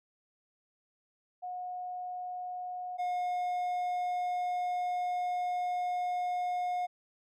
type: tone pair in turn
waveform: sine / triangle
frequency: 725 / 718.7 Hz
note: F#5 / F5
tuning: -35 / +49 cents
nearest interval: unison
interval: 16 cents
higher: first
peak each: -36 / -28 dBFS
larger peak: second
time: 1.42-2.98 / 2.98-6.87 s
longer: second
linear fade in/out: 20 ms
effects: none